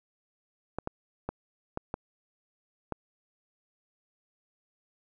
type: clicks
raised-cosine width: 1 ms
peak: -18 dBFS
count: 6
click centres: 0.786 / 0.874 / 1.29 / 1.774 / 1.941 / 2.923 s
effects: none